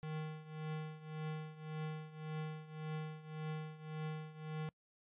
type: tone with tremolo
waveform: square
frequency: 155.56 Hz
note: D#3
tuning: in tune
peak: -39 dBFS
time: 0.03-4.69 s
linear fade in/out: 0 ms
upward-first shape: triangle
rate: 1.8 Hz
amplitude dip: 85%
effects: noise-tail reverb RT60 0.1 s tail -26 dB re dry + resampled to 8000 Hz